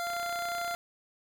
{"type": "tone", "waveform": "25% pulse", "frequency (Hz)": 693, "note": "F5", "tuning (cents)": -14, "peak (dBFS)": -28, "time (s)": [0, 0.75], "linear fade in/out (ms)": 0}
{"type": "click train", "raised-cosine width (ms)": 0.3, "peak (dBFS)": -27, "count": 22, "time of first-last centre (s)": [0.07, 0.743], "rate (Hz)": 31.2}
{"effects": []}